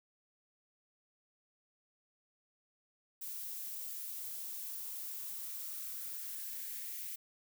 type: noise with high-pass filter sweep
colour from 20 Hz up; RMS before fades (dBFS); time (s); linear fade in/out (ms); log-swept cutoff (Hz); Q
violet; -43; 3.21-7.16; 10; 430 to 2100; 2.7
effects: none